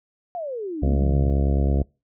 sine exponential sweep, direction down, 729 to 110 Hz, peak -27 dBFS, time 0.35-1.3 s, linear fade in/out 0 ms
harmonic tone, 69.3 Hz, C#2, in tune, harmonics 1 / 2 / 3 / 4 / 5 / 6 / 7 / 8 / 9 / 10, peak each -19 / -25 / -29 / -31 / -33 / -35 / -36 / -37 / -38 / -39 dBFS, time 0.82-1.83 s, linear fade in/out 10 ms
effects noise-tail reverb RT60 0.3 s tail -26 dB re dry

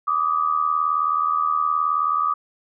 sine tone pair together, 1165.5 / 1244.5 Hz, D6 / D#6, -14 / 0 cents, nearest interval minor second, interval 114 cents, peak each -21 dBFS, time 0.07-2.34 s, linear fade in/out 10 ms, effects none

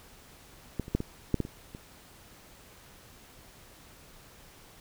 clicks, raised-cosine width 3 ms, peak -17 / -29 / -12 / -20 / -11 / -15 / -26 / -29 dBFS, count 8, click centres 0.797 / 0.881 / 0.95 / 1.004 / 1.343 / 1.403 / 1.451 / 1.749 s, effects pink hiss -54 dBFS RMS until 4.8 s

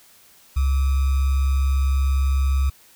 sine tone with sample-and-hold, 67.7 Hz, C#2, 40 cents flat, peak -16 dBFS, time 0.56-2.7 s, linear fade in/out 10 ms, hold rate 1225 Hz, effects white hiss -52 dBFS RMS until 2.95 s

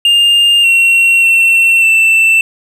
triangle tone with pitch steps, 2810 / 2731 / 2707 / 2669 Hz, F7 / F7 / E7 / E7, +10 / -39 / +45 / +21 cents, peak -4 dBFS, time 0.05-2.41 s, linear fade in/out 2 ms, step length 590 ms, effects none

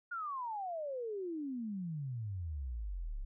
sine exponential sweep, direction down, 1448 to 31.9 Hz, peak -37 dBFS, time 0.11-3.25 s, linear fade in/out 10 ms, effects none

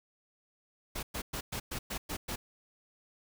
pink noise bursts, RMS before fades -37 dBFS, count 8, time 0.95-2.36 s, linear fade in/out 10 ms, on 80 ms, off 110 ms, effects none

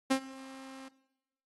sawtooth tone with ADSR envelope, 266 Hz, C4, 29 cents sharp, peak -19 dBFS, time 0.1-0.89 s, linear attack 14 ms, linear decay 82 ms, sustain -23 dB, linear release 13 ms, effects noise-tail reverb RT60 1.0 s tail -19 dB re dry + AAC 32 kbps

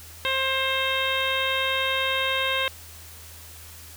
harmonic tone, 530 Hz, C5, 22 cents sharp, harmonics 1 / 2 / 3 / 4 / 5 / 6 / 7, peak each -30 / -30 / -30 / -30 / -30 / -30 / -30 dBFS, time 0.25-2.68 s, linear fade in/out 0 ms, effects added 81 Hz sine -46 dBFS peak until 3.96 s + white hiss -45 dBFS RMS until 3.96 s

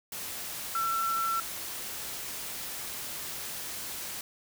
sine tone in noise, 1344 Hz, E6, 33 cents sharp, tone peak -27 dBFS, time 0.75-1.4 s, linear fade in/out 2 ms, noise white, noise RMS -38 dBFS, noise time 0.12-4.21 s, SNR +8 dB, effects none

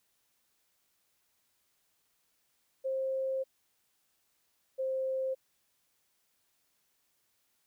sine tone pair in turn, 530 / 526.3 Hz, C5 / C5, +22 / +10 cents, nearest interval unison, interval 12 cents, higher first, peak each -30 / -30 dBFS, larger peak neither, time 2.84-3.44 / 4.78-5.35 s, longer first, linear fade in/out 20 ms, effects white hiss -75 dBFS RMS until 7.66 s

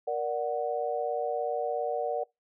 sine chord, Bb augmented, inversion none, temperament equal with one note detuned, 470.2 / 587.3 / 740 Hz, Bb4 / D5 / F#5, +15 / 0 / 0 cents, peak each -32 dBFS, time 0.07-2.24 s, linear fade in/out 10 ms, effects noise-tail reverb RT60 0.2 s tail -25 dB re dry

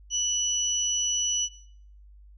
sine tone pair together, 2960 / 5914 Hz, F#7 / F#8, 0 / -2 cents, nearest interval octave, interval 1198 cents, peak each -29 / -25 dBFS, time 0.1-1.49 s, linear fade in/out 50 ms, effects noise-tail reverb RT60 0.6 s tail -17 dB re dry + added 50 Hz sine -48 dBFS peak until 2.37 s

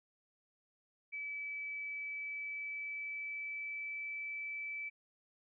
sine tone with pitch glide, 2299 to 2312 Hz, D7 to D7, -37 to -28 cents, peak -39 dBFS, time 1.12-4.9 s, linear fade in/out 20 ms, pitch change +9 cents, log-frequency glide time 2.02-4.02 s, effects none

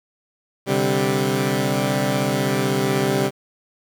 15% pulse chord, C suspended second, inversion none, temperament equal, 130.81 / 146.83 / 196 Hz, C3 / D3 / G3, 0 / 0 / 0 cents, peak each -16 / -18 / -16 dBFS, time 0.66-3.31 s, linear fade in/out 50 ms, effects 8-bit

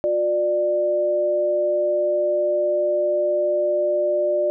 sine tone pair together, 358.4 / 593.8 Hz, F4 / D5, +45 / +19 cents, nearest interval major sixth, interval 874 cents, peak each -25 / -18 dBFS, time 0.04-4.5 s, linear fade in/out 0 ms, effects none

